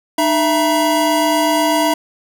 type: tone cluster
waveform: square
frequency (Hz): 304 / 665 / 960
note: D#4 / E5 / B5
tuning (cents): -40 / +15 / -49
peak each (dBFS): -18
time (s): 0.18-1.94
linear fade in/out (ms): 5
effects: none